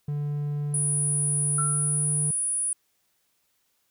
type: tone with pitch glide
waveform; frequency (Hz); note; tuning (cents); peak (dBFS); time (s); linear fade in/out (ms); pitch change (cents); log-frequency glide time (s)
triangle; 146.2 to 148.93; D3 to D3; -7 to +25; -24; 0.08-2.31; 5; +32; 1.51-2.02
type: tone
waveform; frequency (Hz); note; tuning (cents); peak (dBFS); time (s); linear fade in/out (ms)
sine; 9780; D#9; -31; -24; 0.74-2.73; 2
type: tone with exponential decay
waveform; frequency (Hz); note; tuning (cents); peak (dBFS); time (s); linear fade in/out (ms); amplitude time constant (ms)
sine; 1352; E6; +43; -26; 1.58-2.14; 5; 120
effects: white hiss -71 dBFS RMS until 3.9 s